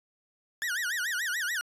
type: tone with vibrato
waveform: 40% pulse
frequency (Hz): 1666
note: G#6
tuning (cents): +5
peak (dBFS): -28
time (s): 0.62-1.61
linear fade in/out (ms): 0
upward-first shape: sine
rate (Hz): 6.9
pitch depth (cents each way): 270
effects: resampled to 32000 Hz